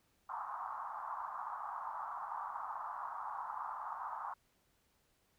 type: band-pass noise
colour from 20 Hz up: white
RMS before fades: -43 dBFS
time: 0.29-4.34 s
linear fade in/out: 5 ms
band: 810 to 1200 Hz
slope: 48 dB/octave
effects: pink hiss -75 dBFS RMS until 5.38 s